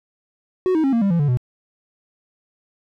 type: tone with pitch steps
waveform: triangle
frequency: 370 / 316.6 / 270.9 / 231.7 / 198.28 / 169.65 / 145.15 / 124.19 Hz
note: F#4 / D#4 / C#4 / A#3 / G3 / F3 / D3 / B2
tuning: 0 / +30 / -40 / -10 / +20 / -50 / -20 / +10 cents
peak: -13 dBFS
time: 0.66-1.372 s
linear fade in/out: 0 ms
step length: 89 ms
effects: none